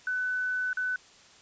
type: tone with dropouts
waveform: sine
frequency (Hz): 1500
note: F#6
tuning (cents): +23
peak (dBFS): -27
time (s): 0.07-0.96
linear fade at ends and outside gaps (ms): 2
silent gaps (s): 0.731-0.771
effects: white hiss -55 dBFS RMS until 1.41 s + resampled to 16000 Hz